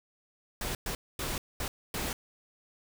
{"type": "noise bursts at uneven times", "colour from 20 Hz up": "pink", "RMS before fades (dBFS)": -34, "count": 5, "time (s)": [[0.61, 0.75], [0.86, 0.95], [1.19, 1.38], [1.6, 1.68], [1.94, 2.13]], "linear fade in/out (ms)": 2, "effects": []}